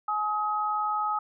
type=tone pair together; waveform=sine; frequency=845 / 1267.2 Hz; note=G#5 / D#6; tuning=+30 / +31 cents; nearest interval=perfect fifth; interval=701 cents; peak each=-29 / -27 dBFS; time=0.08-1.19 s; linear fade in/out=5 ms; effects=none